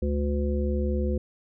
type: harmonic tone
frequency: 72.3 Hz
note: D2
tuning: 27 cents flat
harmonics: 1 / 3 / 5 / 7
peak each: -25 / -30 / -32 / -33 dBFS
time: 0.02-1.18 s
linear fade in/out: 5 ms
effects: none